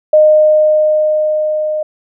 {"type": "tone with level ramp", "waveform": "sine", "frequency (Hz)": 614, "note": "D#5", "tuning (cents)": -23, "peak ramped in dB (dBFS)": [-3, -14], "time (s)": [0.13, 1.83], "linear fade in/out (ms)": 5, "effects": []}